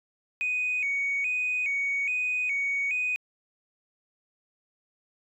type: tone with vibrato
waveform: sine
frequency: 2361 Hz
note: D7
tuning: 9 cents sharp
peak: -24 dBFS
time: 0.41-3.16 s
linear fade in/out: 0 ms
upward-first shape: square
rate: 1.2 Hz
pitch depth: 94 cents each way
effects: tanh soft clip ceiling -21 dBFS